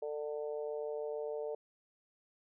harmonic tone, 148.9 Hz, D3, 24 cents sharp, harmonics 3 / 4 / 5 / 6, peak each -38 / -41 / -51 / -55 dBFS, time 0.02-1.55 s, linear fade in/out 5 ms, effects none

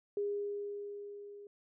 sine tone with level ramp, 407.8 Hz, G#4, 32 cents flat, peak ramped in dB -31 to -48 dBFS, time 0.17-1.47 s, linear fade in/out 2 ms, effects none

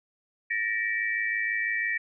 sine tone cluster, 1788 / 1894 / 2311 Hz, A6 / A#6 / D7, +27 / +27 / -28 cents, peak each -32 / -28 / -31 dBFS, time 0.5-1.98 s, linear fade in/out 10 ms, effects none

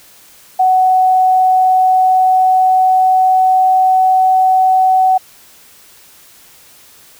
sine tone with pitch glide, 746 to 751.6 Hz, F#5 to F#5, +14 to +27 cents, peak -7 dBFS, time 0.59-5.18 s, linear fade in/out 10 ms, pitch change +13 cents, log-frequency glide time 1.57-4.56 s, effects white hiss -43 dBFS RMS until 7.19 s

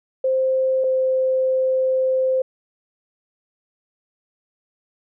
sine tone pair in turn, 523.3 / 520.6 Hz, C5 / C5, 0 / -9 cents, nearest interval unison, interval 9 cents, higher first, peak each -16 dBFS, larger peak neither, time 0.24-0.84 / 0.84-2.42 s, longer second, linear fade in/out 5 ms, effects none

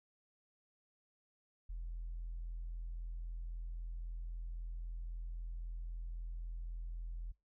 sine tone, 41.89 Hz, E1, 29 cents sharp, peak -39 dBFS, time 1.69-7.32 s, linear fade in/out 10 ms, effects noise-tail reverb RT60 0.2 s tail -23 dB re dry + tanh soft clip ceiling -37 dBFS

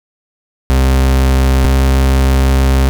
40% pulse tone pair in turn, 65.8 / 66.33 Hz, C2 / C2, +10 / +24 cents, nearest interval unison, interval 14 cents, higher second, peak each -7 dBFS, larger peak neither, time 0.7-1.65 / 1.65-2.89 s, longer second, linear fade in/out 0 ms, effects none

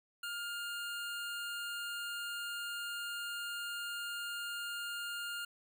25% pulse tone, 1410 Hz, F6, 16 cents sharp, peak -35 dBFS, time 0.23-5.45 s, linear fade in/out 5 ms, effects none

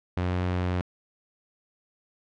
sawtooth tone, 90.2 Hz, F#2, 44 cents flat, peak -21 dBFS, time 0.17-0.81 s, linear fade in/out 0 ms, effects low-pass 3000 Hz 12 dB/octave

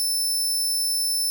20% pulse tone, 5290 Hz, E8, 5 cents sharp, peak -16 dBFS, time 0-1.3 s, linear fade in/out 0 ms, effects none

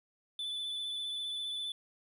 triangle tone with vibrato, 3493 Hz, A7, 13 cents flat, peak -34 dBFS, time 0.39-1.72 s, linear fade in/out 2 ms, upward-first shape triangle, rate 15 Hz, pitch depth 24 cents each way, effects none

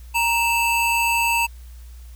square tone pair together, 932.3 / 2637 Hz, A#5 / E7, 0 / 0 cents, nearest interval octave + tritone, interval 1800 cents, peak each -21 / -21 dBFS, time 0.14-1.47 s, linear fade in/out 20 ms, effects added 60 Hz sine -37 dBFS peak until 2.15 s + white hiss -54 dBFS RMS until 2.15 s

